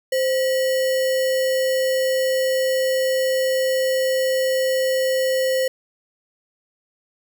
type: tone with sample-and-hold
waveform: sine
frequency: 522 Hz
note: C5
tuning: 4 cents flat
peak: -17 dBFS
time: 0.12-5.68 s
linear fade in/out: 5 ms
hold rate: 2450 Hz
effects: none